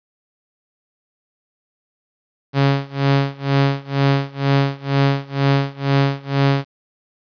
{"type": "tone with tremolo", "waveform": "sawtooth", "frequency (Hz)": 138.59, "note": "C#3", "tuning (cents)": 0, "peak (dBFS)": -8, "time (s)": [2.53, 6.65], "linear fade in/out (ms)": 50, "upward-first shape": "sine", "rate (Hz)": 2.1, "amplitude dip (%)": 95, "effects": ["resampled to 11025 Hz", "8-bit"]}